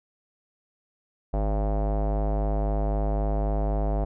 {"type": "tone with low-pass filter", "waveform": "square", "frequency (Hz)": 51.91, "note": "G#1", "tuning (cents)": 0, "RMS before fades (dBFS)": -25, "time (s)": [1.33, 4.05], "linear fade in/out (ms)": 10, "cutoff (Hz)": 700, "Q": 3.5, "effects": []}